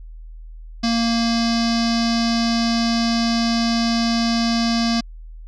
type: tone with low-pass filter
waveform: square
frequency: 231.6 Hz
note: A#3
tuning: 11 cents flat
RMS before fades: -19 dBFS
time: 0.83-5.01 s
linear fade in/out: 10 ms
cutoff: 5000 Hz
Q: 6.3
effects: added 40 Hz sine -34 dBFS peak until 5.47 s